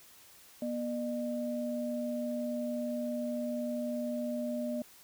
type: tone pair together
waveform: sine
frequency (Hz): 241.3 / 604.7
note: B3 / D#5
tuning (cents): -40 / -50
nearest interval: octave + major third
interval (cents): 1590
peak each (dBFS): -34 / -36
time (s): 0.62-4.82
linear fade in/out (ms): 2
effects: white hiss -57 dBFS RMS until 5.03 s